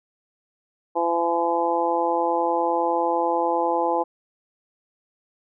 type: harmonic tone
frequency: 169.6 Hz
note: E3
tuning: 50 cents sharp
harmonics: 2 / 3 / 4 / 5 / 6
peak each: -27 / -25 / -28 / -23 / -29 dBFS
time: 0.95-4.04 s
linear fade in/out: 20 ms
effects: none